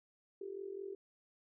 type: tone with amplitude modulation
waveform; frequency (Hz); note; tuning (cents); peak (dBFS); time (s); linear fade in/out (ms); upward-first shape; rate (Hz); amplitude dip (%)
sine; 392; G4; 0; -38; 0.41-0.95; 5; sine; 44.8; 80
effects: none